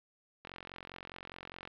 click train, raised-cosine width 0.3 ms, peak -28 dBFS, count 56, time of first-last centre 0.45-1.675 s, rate 44.9 Hz, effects low-pass 4000 Hz 12 dB/octave + 11-bit

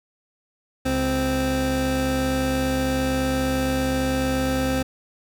25% pulse tone pair together, 68.81 / 261.3 Hz, C#2 / C4, -12 / -2 cents, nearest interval octave + major seventh, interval 2310 cents, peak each -23 / -18 dBFS, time 0.85-4.83 s, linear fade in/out 10 ms, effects none

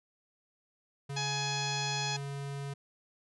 square tone, 140 Hz, C#3, 18 cents sharp, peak -37 dBFS, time 1.09-2.74 s, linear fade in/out 10 ms
harmonic tone, 840 Hz, G#5, 19 cents sharp, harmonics 1 / 2 / 3 / 4 / 5 / 6 / 7 / 8, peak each -38 / -42 / -40 / -40 / -40 / -41 / -45 / -43 dBFS, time 1.16-2.17 s, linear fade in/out 10 ms
effects resampled to 24000 Hz

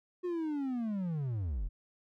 triangle linear sweep, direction down, 364.6 to 34.65 Hz, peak -30 dBFS, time 0.23-1.69 s, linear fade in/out 20 ms, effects none

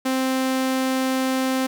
sawtooth tone, 261.6 Hz, C4, in tune, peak -16 dBFS, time 0.05-1.67 s, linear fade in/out 10 ms, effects none

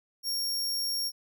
sawtooth tone, 5540 Hz, F8, 15 cents flat, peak -26 dBFS, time 0.23-1.12 s, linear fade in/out 50 ms, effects none

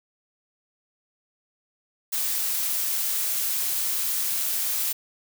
blue noise, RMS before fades -26 dBFS, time 2.12-4.93 s, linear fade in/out 10 ms, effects none

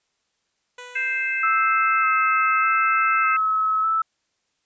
10% pulse tone with exponential decay, 493.9 Hz, B4, in tune, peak -27 dBFS, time 0.78-2.21 s, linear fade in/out 5 ms, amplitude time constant 310 ms
harmonic tone, 523.3 Hz, C5, in tune, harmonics 3 / 4 / 5, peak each -26 / -26 / -26 dBFS, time 0.95-3.37 s, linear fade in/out 10 ms
sine tone with vibrato, 1302 Hz, E6, 22 cents flat, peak -18 dBFS, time 1.43-4.02 s, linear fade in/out 5 ms, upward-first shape square, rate 0.83 Hz, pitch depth 17 cents each way
effects white hiss -72 dBFS RMS until 4.65 s + resampled to 16000 Hz

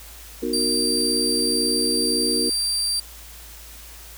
sine chord, B major seventh, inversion none, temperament just, 246.9 / 308.7 / 370.4 / 463 Hz, B3 / D#4 / F#4 / A#4, 0 / -14 / +2 / -12 cents, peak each -28 dBFS, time 0.42-2.5 s, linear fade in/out 10 ms
30% pulse tone, 4699 Hz, D8, in tune, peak -18 dBFS, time 0.53-3 s, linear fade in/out 5 ms
effects added 56 Hz sine -43 dBFS peak until 4.17 s + white hiss -43 dBFS RMS until 4.17 s

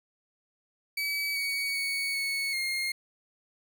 30% pulse tone with pitch steps, 2283 / 2247 / 2230 / 2211 / 2133 Hz, D7 / C#7 / C#7 / C#7 / C7, -50 / +23 / +10 / -5 / +33 cents, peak -26 dBFS, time 0.97-2.92 s, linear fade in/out 5 ms, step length 390 ms, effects none

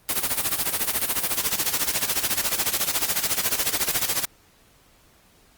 white noise with tremolo, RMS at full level -21 dBFS, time 0.09-4.25 s, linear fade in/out 0 ms, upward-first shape sine, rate 14 Hz, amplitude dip 80%, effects pink hiss -57 dBFS RMS until 5.57 s + Opus 32 kbps

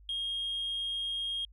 sine tone, 3246 Hz, G#7, 40 cents flat, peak -30 dBFS, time 0.09-1.45 s, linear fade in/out 2 ms, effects tanh soft clip ceiling -29 dBFS + added 50 Hz sine -53 dBFS peak until 1.52 s

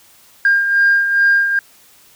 sine beating tone pair, 1606 / 1608.4 Hz, G6 / G6, +41 / +44 cents, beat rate 2.4 Hz, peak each -10 / -18 dBFS, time 0.45-1.59 s, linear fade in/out 2 ms, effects tanh soft clip ceiling -5 dBFS + white hiss -48 dBFS RMS until 2.15 s

